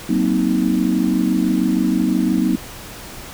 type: chord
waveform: sine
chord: C half-diminished seventh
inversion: second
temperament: just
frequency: 188.37 / 235.5 / 261.6 / 314 Hz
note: Gb3 / Bb3 / C4 / Eb4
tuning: +31 / +18 / 0 / +16 cents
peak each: -20 dBFS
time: 0.09-2.56 s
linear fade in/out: 5 ms
effects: pink hiss -35 dBFS RMS until 3.33 s